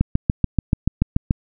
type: click train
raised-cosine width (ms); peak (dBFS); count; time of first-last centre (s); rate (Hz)
5; -3; 10; 0.01-1.309; 6.93
effects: none